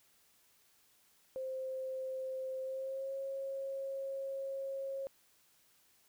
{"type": "tone with pitch glide", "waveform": "sine", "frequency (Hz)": [523.3, 542.7], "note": ["C5", "C#5"], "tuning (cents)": [0, -37], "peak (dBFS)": -37, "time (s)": [1.36, 5.07], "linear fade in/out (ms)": 0, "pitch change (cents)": 63, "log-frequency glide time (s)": [2.6, 3.14], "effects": ["white hiss -69 dBFS RMS until 6.08 s"]}